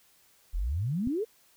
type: exponential sweep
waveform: sine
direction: up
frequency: 37.16 to 473.5 Hz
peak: -27 dBFS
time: 0.53-1.25 s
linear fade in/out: 20 ms
type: click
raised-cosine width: 5 ms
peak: -24 dBFS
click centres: 1.073 s
effects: white hiss -63 dBFS RMS until 1.56 s